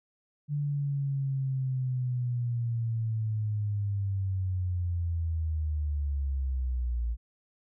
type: linear sweep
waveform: sine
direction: down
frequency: 146.83 to 56.7 Hz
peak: -27 dBFS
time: 0.48-7.17 s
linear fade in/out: 50 ms
effects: none